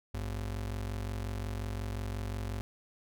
square ring-modulated tone, 78 Hz, D#2, 5 cents sharp, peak -32 dBFS, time 0.14-2.61 s, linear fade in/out 0 ms, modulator 22.8 Hz, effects none

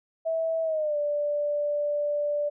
sine tone with pitch glide, 651 to 586.7 Hz, E5 to D5, -22 to -2 cents, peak -24 dBFS, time 0.25-2.5 s, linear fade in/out 20 ms, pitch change -180 cents, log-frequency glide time 0.63-0.97 s, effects none

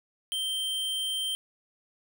square tone, 3136 Hz, G7, in tune, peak -29 dBFS, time 0.32-1.35 s, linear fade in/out 0 ms, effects none

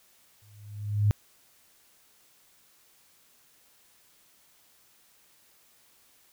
sine tone with exponential growth, 103.83 Hz, G#2, in tune, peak -17 dBFS, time 0.42-1.11 s, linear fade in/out 0 ms, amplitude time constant 150 ms, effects white hiss -62 dBFS RMS until 6.32 s

